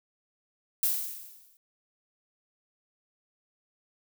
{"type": "noise with exponential decay", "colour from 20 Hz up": "violet", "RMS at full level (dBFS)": -24, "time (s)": [0.83, 1.57], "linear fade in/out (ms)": 2, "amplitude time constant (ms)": 160, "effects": []}